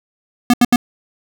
square tone bursts, 242.8 Hz, B3, 29 cents flat, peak -8 dBFS, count 3, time 0.5-0.76 s, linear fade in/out 2 ms, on 36 ms, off 76 ms, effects none

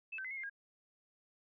sine tone with pitch steps, 2620 / 1545 / 2042 / 2172 / 2105 / 1626 Hz, E7 / G6 / C7 / C#7 / C7 / G#6, -11 / -26 / -43 / -36 / +10 / -37 cents, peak -40 dBFS, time 0.12-0.498 s, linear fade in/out 10 ms, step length 63 ms, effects none

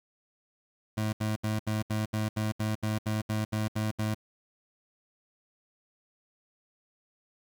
25% pulse tone bursts, 107.8 Hz, A2, 35 cents flat, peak -24 dBFS, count 14, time 0.97-4.146 s, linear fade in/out 10 ms, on 160 ms, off 72 ms, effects 10-bit

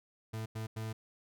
40% pulse tone bursts at uneven times, 110.5 Hz, A2, 8 cents sharp, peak -36 dBFS, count 3, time 0.33-0.46 / 0.55-0.67 / 0.76-0.93 s, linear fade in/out 10 ms, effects none

